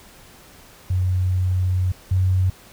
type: tone pair in turn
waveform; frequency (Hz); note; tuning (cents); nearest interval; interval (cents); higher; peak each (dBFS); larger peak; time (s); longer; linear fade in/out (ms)
sine; 91.9 / 92.97; F#2 / F#2; -11 / +9; unison; 20; second; -17 / -15; second; 0.9-1.92 / 2.11-2.5; first; 5
effects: pink hiss -47 dBFS RMS until 2.72 s